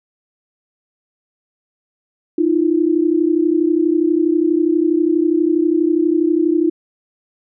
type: tone pair together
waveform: sine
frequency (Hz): 311.1 / 343.4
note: D#4 / F4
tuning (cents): 0 / -29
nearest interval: major second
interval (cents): 171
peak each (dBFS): -15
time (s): 2.38-6.7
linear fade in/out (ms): 5
effects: none